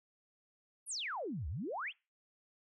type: exponential two-way sweep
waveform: sine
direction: down then up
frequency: 11680 to 65.41 to 3530 Hz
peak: -37 dBFS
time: 0.86-1.93 s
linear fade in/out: 50 ms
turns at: 1.48 s
effects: noise-tail reverb RT60 0.3 s tail -25 dB re dry